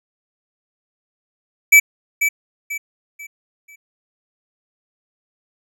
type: tone with echo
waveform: square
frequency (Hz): 2306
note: D7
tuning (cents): -32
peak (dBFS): -6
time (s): 1.72-1.8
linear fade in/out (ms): 10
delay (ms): 490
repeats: 4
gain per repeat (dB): -9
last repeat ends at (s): 3.76
effects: none